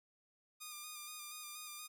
5% pulse tone with vibrato, 1213 Hz, D#6, 44 cents flat, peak -35 dBFS, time 0.6-1.88 s, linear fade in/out 20 ms, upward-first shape square, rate 4.2 Hz, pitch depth 25 cents each way, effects none

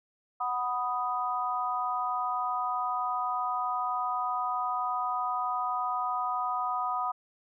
sine chord, B major, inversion second, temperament equal, 740 / 987.8 / 1244.5 Hz, F#5 / B5 / D#6, 0 / 0 / 0 cents, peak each -33 / -33 / -31 dBFS, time 0.4-7.12 s, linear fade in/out 10 ms, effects none

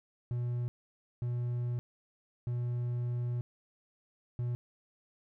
triangle tone bursts at uneven times, 121.3 Hz, B2, 31 cents flat, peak -29 dBFS, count 4, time 0.31-0.68 / 1.22-1.79 / 2.47-3.41 / 4.39-4.55 s, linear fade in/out 0 ms, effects none

